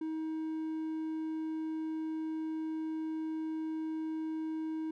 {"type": "tone", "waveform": "triangle", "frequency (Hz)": 316.7, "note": "D#4", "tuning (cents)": 31, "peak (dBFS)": -32, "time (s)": [0.01, 4.91], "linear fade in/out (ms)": 5, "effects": []}